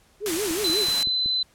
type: tone with vibrato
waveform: sine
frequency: 370 Hz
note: F#4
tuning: in tune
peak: -25 dBFS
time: 0.2-0.87 s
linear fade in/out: 50 ms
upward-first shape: sine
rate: 5.5 Hz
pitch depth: 260 cents each way
type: noise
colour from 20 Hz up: white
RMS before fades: -28 dBFS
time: 0.26-1.03 s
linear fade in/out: 0 ms
type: click train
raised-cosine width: 3 ms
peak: -25 dBFS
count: 5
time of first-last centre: 0.51-1.26 s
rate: 5.33 Hz
type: tone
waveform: sine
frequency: 4032 Hz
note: B7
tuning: 35 cents sharp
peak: -21 dBFS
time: 0.64-1.43 s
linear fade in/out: 5 ms
effects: pink hiss -59 dBFS RMS until 1.54 s + low-pass 12000 Hz 12 dB/octave